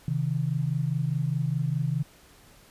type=tone pair together; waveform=sine; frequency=133.1 / 157.98 Hz; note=C3 / D#3; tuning=+30 / +27 cents; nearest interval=minor third; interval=297 cents; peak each=-27 dBFS; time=0.08-2.03 s; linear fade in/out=2 ms; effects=pink hiss -55 dBFS RMS until 2.7 s + resampled to 32000 Hz